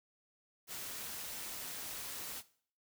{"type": "noise with amplitude modulation", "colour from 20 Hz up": "white", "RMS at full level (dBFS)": -42, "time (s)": [0.67, 2.43], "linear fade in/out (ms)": 50, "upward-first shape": "sine", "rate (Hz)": 210, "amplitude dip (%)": 40, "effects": ["noise-tail reverb RT60 0.5 s tail -17 dB re dry"]}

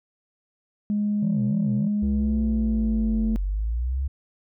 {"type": "tone with pitch glide", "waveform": "sine", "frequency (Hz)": [207.7, 220.1], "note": ["G#3", "A3"], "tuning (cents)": [0, 1], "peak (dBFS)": -20, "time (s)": [0.9, 3.36], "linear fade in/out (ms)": 0, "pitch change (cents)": 101, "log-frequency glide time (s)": [2.1, 2.41]}
{"type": "tone with vibrato", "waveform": "sine", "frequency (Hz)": 146.1, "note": "D3", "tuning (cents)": -9, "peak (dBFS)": -23, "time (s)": [1.22, 1.88], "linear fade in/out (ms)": 10, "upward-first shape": "sine", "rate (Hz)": 3.4, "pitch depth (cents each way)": 300}
{"type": "linear two-way sweep", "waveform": "sine", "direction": "down then up", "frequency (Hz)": [70, 46.25, 70], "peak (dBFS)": -22, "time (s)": [2.02, 4.08], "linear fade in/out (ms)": 10, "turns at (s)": 3.42}
{"effects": ["tanh soft clip ceiling -16 dBFS"]}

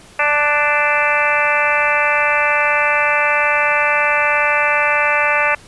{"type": "harmonic tone with a mistuned harmonic", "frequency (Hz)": 293.7, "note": "D4", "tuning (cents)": 0, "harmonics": [2, 3, 4, 5, 6, 7, 8, 9], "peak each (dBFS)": [-21, -21, -21, -21, -21, -21, -21, -21], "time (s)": [0.19, 5.55], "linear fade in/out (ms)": 5, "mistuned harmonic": 5, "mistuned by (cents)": 20, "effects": ["pink hiss -43 dBFS RMS until 5.67 s", "resampled to 24000 Hz"]}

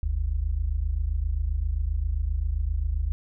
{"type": "tone pair together", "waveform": "sine", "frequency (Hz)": [46.93, 74.5], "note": ["F#1", "D2"], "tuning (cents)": [25, 25], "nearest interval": "minor sixth", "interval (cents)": 800, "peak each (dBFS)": -26, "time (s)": [0.03, 3.12], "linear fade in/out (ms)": 0, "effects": []}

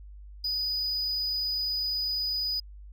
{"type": "tone", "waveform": "triangle", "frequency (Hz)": 4964, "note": "D#8", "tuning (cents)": -5, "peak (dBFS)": -26, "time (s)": [0.44, 2.6], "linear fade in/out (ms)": 5, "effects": ["added 50 Hz sine -43 dBFS peak until 2.92 s"]}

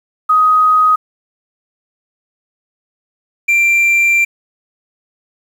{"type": "tone pair in turn", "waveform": ["sine", "triangle"], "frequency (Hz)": [1254, 2363], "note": ["D#6", "D7"], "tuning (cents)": [13, 10], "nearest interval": "major seventh", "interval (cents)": 1097, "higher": "second", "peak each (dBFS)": -7, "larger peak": "neither", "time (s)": [[0.29, 0.96], [3.48, 4.25]], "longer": "second", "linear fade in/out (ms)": 10, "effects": ["7-bit"]}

